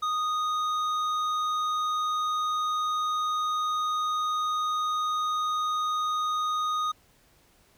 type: tone with hard clipping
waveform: sine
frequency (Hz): 1240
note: D#6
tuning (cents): -6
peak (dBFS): -27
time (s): 0.02-6.92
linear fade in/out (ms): 10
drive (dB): 8
effects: pink hiss -62 dBFS RMS until 7.77 s